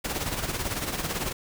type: noise with tremolo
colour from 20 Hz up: pink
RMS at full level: -28 dBFS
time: 0.04-1.33 s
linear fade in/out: 10 ms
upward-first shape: sine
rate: 18 Hz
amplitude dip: 60%
effects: none